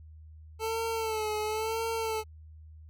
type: tone with vibrato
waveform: 25% pulse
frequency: 440 Hz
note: A4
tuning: in tune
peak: -26 dBFS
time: 0.59-2.24 s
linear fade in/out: 50 ms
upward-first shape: sine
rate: 0.97 Hz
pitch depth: 57 cents each way
effects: added 78 Hz sine -47 dBFS peak until 2.89 s